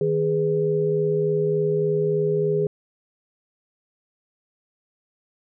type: tone cluster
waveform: sine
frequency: 156.5 / 414.4 / 497.8 Hz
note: D#3 / G#4 / B4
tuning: +10 / -4 / +14 cents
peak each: -25 / -20 / -29 dBFS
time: 0.01-2.67 s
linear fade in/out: 2 ms
effects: none